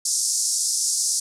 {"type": "band-pass noise", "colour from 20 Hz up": "pink", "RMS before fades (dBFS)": -23, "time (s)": [0.05, 1.2], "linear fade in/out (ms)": 5, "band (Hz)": [5100, 10000], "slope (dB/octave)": 48, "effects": []}